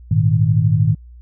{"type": "chord", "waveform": "sine", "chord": "Ab suspended second", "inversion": "none", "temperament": "equal", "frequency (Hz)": [103.83, 116.54, 155.56], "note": ["Ab2", "Bb2", "Eb3"], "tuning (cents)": [0, 0, 0], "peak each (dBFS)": -16, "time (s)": [0.11, 0.95], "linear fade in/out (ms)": 5, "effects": ["added 60 Hz sine -37 dBFS peak until 1.21 s"]}